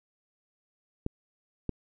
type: clicks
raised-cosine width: 3 ms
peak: -17 dBFS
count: 2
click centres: 1.064 / 1.693 s
effects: none